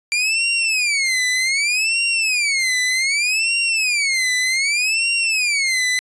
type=tone with vibrato; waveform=sawtooth; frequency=2349 Hz; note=D7; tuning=in tune; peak=-13 dBFS; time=0.12-5.99 s; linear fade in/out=0 ms; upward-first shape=sine; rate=0.65 Hz; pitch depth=280 cents each way; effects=resampled to 22050 Hz